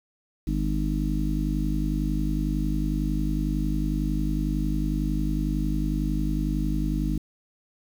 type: harmonic tone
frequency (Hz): 51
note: G#1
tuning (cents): -31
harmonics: 1 / 3 / 4 / 5 / 6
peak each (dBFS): -26 / -30 / -31 / -32 / -31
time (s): 0.47-7.18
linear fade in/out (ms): 5
effects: 8-bit